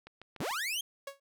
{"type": "click train", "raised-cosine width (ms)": 0.3, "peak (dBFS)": -32, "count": 4, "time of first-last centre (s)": [0.07, 0.509], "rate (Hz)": 6.83}
{"type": "linear sweep", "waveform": "sawtooth", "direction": "up", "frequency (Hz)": [74.1, 3262], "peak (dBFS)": -29, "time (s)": [0.4, 0.81], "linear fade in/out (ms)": 5}
{"type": "tone with exponential decay", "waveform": "sawtooth", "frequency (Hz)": 554.4, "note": "C#5", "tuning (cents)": 0, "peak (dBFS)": -32, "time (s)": [1.07, 1.2], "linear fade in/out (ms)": 5, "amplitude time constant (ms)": 27}
{"effects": []}